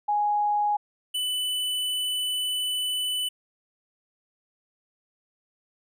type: tone pair in turn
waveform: sine / square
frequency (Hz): 830.6 / 2991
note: G#5 / F#7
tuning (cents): 0 / +18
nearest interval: octave + minor seventh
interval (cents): 2218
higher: second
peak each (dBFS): -21 / -26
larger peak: first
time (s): 0.08-0.77 / 1.14-3.29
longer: second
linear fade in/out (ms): 10
effects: none